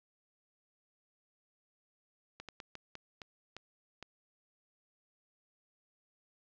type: slowing click train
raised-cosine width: 0.2 ms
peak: -27 dBFS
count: 8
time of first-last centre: 2.4-4.027 s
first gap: 87 ms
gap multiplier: 1.32
effects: low-pass 5000 Hz 12 dB/octave + 11-bit